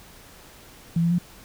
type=tone with pitch steps; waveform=sine; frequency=167.7 / 169.8 / 175.2 Hz; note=E3 / F3 / F3; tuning=+30 / -48 / +6 cents; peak=-18 dBFS; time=0.96-1.185 s; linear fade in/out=5 ms; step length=75 ms; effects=pink hiss -48 dBFS RMS until 1.44 s